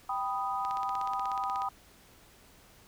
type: chord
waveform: sine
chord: G augmented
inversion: none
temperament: equal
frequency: 784 / 987.8 / 1244.5 Hz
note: G5 / B5 / D#6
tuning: 0 / 0 / 0 cents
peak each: -34 / -35 / -34 dBFS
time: 0.09-1.69 s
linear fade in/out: 5 ms
type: click train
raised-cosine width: 0.2 ms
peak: -26 dBFS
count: 17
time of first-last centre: 0.65-1.62 s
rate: 16.5 Hz
effects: pink hiss -58 dBFS RMS until 2.87 s